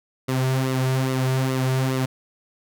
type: tone with flanger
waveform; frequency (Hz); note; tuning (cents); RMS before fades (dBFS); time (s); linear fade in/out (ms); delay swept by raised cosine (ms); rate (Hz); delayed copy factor
sawtooth; 130.81; C3; 0; -22; 0.28-2.06; 10; 1.2 to 4; 2.4; -0.6
effects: none